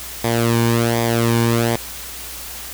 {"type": "tone with flanger", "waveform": "sawtooth", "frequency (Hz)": 116.54, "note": "A#2", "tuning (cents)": 0, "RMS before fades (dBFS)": -17, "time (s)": [0.24, 1.76], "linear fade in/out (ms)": 5, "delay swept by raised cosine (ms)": [0.71, 1.55], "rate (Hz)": 1.3, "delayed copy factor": -0.7, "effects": ["added 60 Hz sine -40 dBFS peak until 2.73 s", "white hiss -32 dBFS RMS until 2.73 s"]}